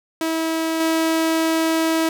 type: tone with level steps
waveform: sawtooth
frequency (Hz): 323.8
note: E4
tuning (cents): -31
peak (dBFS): -16 / -13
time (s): 0.21-2.09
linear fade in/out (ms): 2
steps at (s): 0.8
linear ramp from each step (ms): 5
effects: none